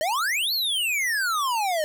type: exponential two-way sweep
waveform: square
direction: up then down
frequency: 595 to 4500 to 595 Hz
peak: -23 dBFS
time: 0.01-1.84 s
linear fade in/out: 0 ms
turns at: 0.53 s
effects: none